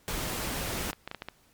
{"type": "noise", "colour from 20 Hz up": "pink", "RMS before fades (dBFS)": -33, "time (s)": [0.08, 0.91], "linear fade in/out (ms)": 0}
{"type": "clicks", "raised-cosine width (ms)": 0.3, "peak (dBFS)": -20, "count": 9, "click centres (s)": [0.784, 0.814, 0.9, 0.931, 1.076, 1.114, 1.147, 1.221, 1.286]}
{"effects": ["pink hiss -63 dBFS RMS until 1.53 s", "MP3 96 kbps"]}